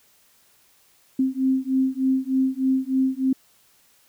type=beating tone pair; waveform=sine; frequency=261.6 / 264.9 Hz; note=C4 / C4; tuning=0 / +22 cents; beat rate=3.3 Hz; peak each=-22 dBFS; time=1.19-3.33 s; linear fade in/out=5 ms; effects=white hiss -59 dBFS RMS until 4.08 s